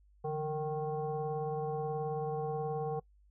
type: tone with frequency modulation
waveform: sine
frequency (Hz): 460.2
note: A#4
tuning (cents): -22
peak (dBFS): -32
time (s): 0.24-3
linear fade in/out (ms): 10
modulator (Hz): 313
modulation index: 1.1
effects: noise-tail reverb RT60 0.1 s tail -23 dB re dry + added 50 Hz sine -61 dBFS peak until 3.3 s